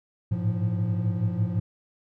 triangle tone cluster, 102.1 / 108.4 / 113.8 / 174.7 Hz, G#2 / A2 / A#2 / F3, -29 / -25 / -41 / +1 cents, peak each -27 dBFS, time 0.31-1.6 s, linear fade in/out 10 ms, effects none

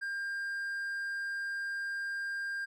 triangle tone, 1600 Hz, G6, 35 cents sharp, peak -32 dBFS, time 0.01-2.66 s, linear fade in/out 20 ms, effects none

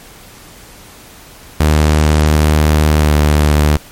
sawtooth tone with pitch glide, 76.4 to 74.78 Hz, D#2 to D2, -31 to +32 cents, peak -4 dBFS, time 1.6-3.77 s, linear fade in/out 5 ms, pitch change -37 cents, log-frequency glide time 2.97-3.13 s, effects pink hiss -38 dBFS RMS until 3.91 s + MP3 64 kbps

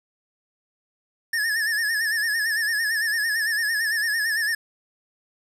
square tone with vibrato, 1760 Hz, A6, in tune, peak -22 dBFS, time 1.33-4.55 s, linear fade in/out 5 ms, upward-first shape sine, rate 8.9 Hz, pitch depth 90 cents each way, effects resampled to 32000 Hz + 8-bit

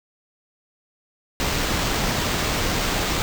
pink noise with sample-and-hold, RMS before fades -23 dBFS, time 1.4-3.22 s, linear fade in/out 0 ms, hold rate 11025 Hz, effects none

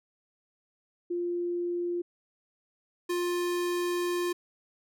sine / square tone pair in turn, 349.2 / 352 Hz, F4 / F4, 0 / +14 cents, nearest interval unison, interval 14 cents, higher second, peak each -28 dBFS, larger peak neither, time 1.1-2.02 / 3.09-4.33 s, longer second, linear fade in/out 10 ms, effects none

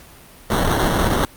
pink noise with sample-and-hold, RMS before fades -18 dBFS, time 0.5-1.25 s, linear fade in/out 2 ms, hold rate 2450 Hz, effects pink hiss -44 dBFS RMS until 1.36 s + Opus 48 kbps

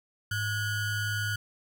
square ring-modulated tone, 777 Hz, G5, 16 cents flat, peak -26 dBFS, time 0.31-1.36 s, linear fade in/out 5 ms, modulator 672 Hz, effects none

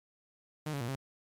sawtooth tone with pitch steps, 153.2 / 140.7 / 118.5 / 134.8 Hz, D#3 / C#3 / A#2 / C#3, -27 / +26 / +29 / -48 cents, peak -30 dBFS, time 0.66-0.956 s, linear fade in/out 5 ms, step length 74 ms, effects MP3 96 kbps

